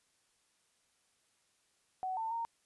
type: tone with pitch steps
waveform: sine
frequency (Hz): 749 / 895 / 923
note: F#5 / A5 / A#5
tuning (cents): +21 / +29 / -17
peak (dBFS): -34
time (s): 2.03-2.45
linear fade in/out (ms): 0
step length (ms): 140
effects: white hiss -74 dBFS RMS until 2.65 s + resampled to 24000 Hz